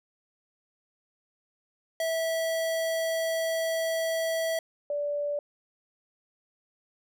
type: tone pair in turn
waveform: square / sine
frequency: 653 / 581.8 Hz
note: E5 / D5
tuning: -17 / -16 cents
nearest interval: major second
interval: 199 cents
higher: first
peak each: -27 / -27 dBFS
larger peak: neither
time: 2-4.59 / 4.9-5.39 s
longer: first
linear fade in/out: 2 ms
effects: none